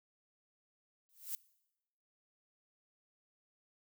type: noise with exponential growth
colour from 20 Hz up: violet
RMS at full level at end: -36 dBFS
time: 1.09-1.35 s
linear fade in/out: 0 ms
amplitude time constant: 55 ms
effects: noise-tail reverb RT60 0.9 s tail -22 dB re dry

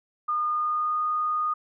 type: tone with pitch glide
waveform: sine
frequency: 1218 to 1231.4 Hz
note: D#6 to D#6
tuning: -37 to -18 cents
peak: -23 dBFS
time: 0.28-1.54 s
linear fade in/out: 10 ms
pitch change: +19 cents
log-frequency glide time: 0.47-1.02 s
effects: none

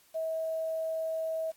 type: tone with quantisation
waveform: sine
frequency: 644 Hz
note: E5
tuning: 41 cents flat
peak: -30 dBFS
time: 0.14-1.52 s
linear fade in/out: 20 ms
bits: 9
effects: white hiss -63 dBFS RMS until 1.56 s + AAC 64 kbps

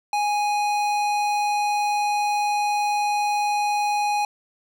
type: tone with tanh clipping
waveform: sine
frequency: 829 Hz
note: G#5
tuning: 3 cents flat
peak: -22 dBFS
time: 0.13-4.25 s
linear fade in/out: 2 ms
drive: 18 dB
effects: none

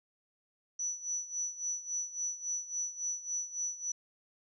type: tone with tremolo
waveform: sine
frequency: 5930 Hz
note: F#8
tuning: 3 cents sharp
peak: -31 dBFS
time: 0.79-3.92 s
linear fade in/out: 5 ms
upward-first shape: sine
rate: 3.6 Hz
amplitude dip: 80%
effects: none

